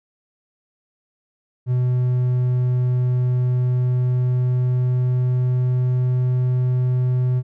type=tone with pitch glide; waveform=triangle; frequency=125.1 to 126.12 Hz; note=B2 to B2; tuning=+23 to +37 cents; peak=-14 dBFS; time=1.66-7.43 s; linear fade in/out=50 ms; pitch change=+14 cents; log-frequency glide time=3.43-6.25 s; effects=none